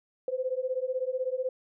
sine beating tone pair, 506 / 522 Hz, B4 / C5, +42 / -4 cents, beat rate 16 Hz, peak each -31 dBFS, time 0.28-1.49 s, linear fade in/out 2 ms, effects none

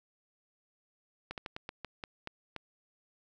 slowing click train, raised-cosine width 0.3 ms, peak -23 dBFS, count 9, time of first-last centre 1.31-2.563 s, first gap 68 ms, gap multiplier 1.23, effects none

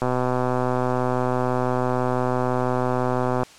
click train, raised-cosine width 1 ms, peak -9 dBFS, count 431, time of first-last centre 0.02-3.433 s, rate 126 Hz, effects white hiss -47 dBFS RMS until 3.58 s + low-pass 7000 Hz 12 dB/octave

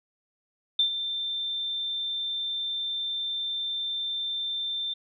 sine tone with ADSR envelope, 3570 Hz, A7, 24 cents sharp, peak -18 dBFS, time 0.79-4.94 s, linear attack 4 ms, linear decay 100 ms, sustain -10 dB, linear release 11 ms, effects none

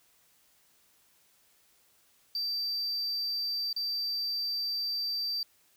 sine tone with dropouts, 4667 Hz, D8, 12 cents flat, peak -27 dBFS, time 2.35-5.43 s, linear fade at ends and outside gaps 2 ms, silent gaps 3.729-3.763 s, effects tanh soft clip ceiling -29 dBFS + white hiss -66 dBFS RMS until 5.76 s

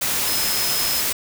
sine tone in noise, 5130 Hz, E8, 48 cents flat, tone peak -25 dBFS, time 0.27-1.01 s, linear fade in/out 10 ms, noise white, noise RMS -22 dBFS, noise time 0.01-1.13 s, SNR -6 dB, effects none

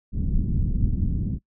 pink low-pass noise, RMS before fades -23 dBFS, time 0.12-1.39 s, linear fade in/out 50 ms, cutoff 220 Hz, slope 24 dB/octave, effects noise-tail reverb RT60 0.1 s tail -22 dB re dry

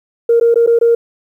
sine tone with dropouts, 466.4 Hz, A#4, 1 cent sharp, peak -6 dBFS, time 0.29-0.95 s, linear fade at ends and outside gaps 5 ms, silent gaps 0.399-0.41 / 0.543-0.557 / 0.664-0.673 / 0.789-0.812 s, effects tanh soft clip ceiling -2 dBFS + 8-bit

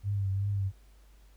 sine tone with vibrato, 98.8 Hz, G2, 14 cents sharp, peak -27 dBFS, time 0.03-0.72 s, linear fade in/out 50 ms, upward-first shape triangle, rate 2.7 Hz, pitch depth 54 cents each way, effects added 50 Hz sine -54 dBFS peak until 1.36 s + pink hiss -66 dBFS RMS until 1.36 s

